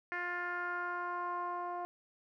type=tone with low-pass filter sweep; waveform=10% pulse; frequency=352.7 Hz; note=F4; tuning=17 cents sharp; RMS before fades=-38 dBFS; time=0.12-1.85 s; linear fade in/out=0 ms; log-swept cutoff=1900 to 850 Hz; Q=3.7; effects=none